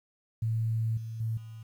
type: tone with level steps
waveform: sine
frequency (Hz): 112.4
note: A2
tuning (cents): +37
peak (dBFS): -26 / -35 / -28 / -41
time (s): 0.42-1.63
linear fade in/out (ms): 5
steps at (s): 0.97 / 1.2 / 1.37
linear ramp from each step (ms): 5
effects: 10-bit